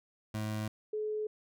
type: tone pair in turn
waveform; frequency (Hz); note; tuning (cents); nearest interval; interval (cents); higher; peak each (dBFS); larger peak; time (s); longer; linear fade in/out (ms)
25% pulse / sine; 107.6 / 427.4; A2 / G#4; -38 / +50; 2 octaves; 2388; second; -30 / -32; first; 0.34-0.68 / 0.93-1.27; neither; 5
effects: none